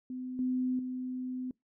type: tone with level steps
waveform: sine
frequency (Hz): 254.4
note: C4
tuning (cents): -48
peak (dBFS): -36 / -28 / -34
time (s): 0.1-1.51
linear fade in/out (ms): 2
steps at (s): 0.39 / 0.79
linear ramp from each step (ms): 2
effects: noise-tail reverb RT60 0.2 s tail -25 dB re dry